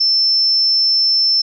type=tone; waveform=sine; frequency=5320 Hz; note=E8; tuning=15 cents sharp; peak=-11 dBFS; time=0-1.42 s; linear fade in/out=10 ms; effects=none